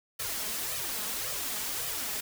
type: noise with flanger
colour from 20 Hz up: white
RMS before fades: -34 dBFS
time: 0.19-2.21 s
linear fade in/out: 10 ms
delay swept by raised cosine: 1.6 to 4.8 ms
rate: 1.8 Hz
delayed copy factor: +0.75
effects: none